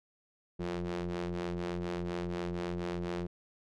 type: ring-modulated tone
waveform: sawtooth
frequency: 87.31 Hz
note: F2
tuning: in tune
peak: -27 dBFS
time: 0.59-3.27 s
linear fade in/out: 10 ms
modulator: 264 Hz
effects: low-pass 5000 Hz 12 dB/octave